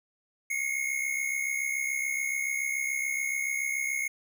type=tone pair together; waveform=square; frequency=2150 / 2217 Hz; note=C7 / C#7; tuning=+47 / 0 cents; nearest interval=minor second; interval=53 cents; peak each=-31 / -33 dBFS; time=0.5-4.08 s; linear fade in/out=5 ms; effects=none